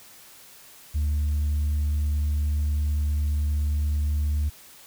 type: tone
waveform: sine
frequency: 74.2 Hz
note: D2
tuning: 18 cents sharp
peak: -19 dBFS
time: 0.94-4.5 s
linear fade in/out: 20 ms
effects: tanh soft clip ceiling -20 dBFS + white hiss -49 dBFS RMS until 4.86 s